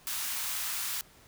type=high-pass noise; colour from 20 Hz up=white; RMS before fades=-34 dBFS; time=0.07-1.01 s; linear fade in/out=0 ms; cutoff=890 Hz; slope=24 dB/octave; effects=pink hiss -58 dBFS RMS until 1.27 s